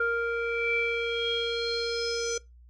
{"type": "tone with low-pass filter sweep", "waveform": "square", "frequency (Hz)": 466.2, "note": "A#4", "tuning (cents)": 0, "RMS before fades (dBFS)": -29, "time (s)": [0, 2.38], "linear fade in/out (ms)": 5, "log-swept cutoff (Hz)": [1500, 6200], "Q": 7.4, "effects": ["noise-tail reverb RT60 0.2 s tail -21 dB re dry", "added 60 Hz sine -50 dBFS peak until 2.69 s"]}